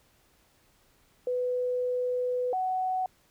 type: tone pair in turn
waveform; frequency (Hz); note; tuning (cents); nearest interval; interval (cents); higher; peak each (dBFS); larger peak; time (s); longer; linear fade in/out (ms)
sine; 497.7 / 745.7; B4 / F#5; +13 / +13; perfect fifth; 700; second; -26; neither; 1.27-2.53 / 2.53-3.06; first; 2
effects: pink hiss -65 dBFS RMS until 3.3 s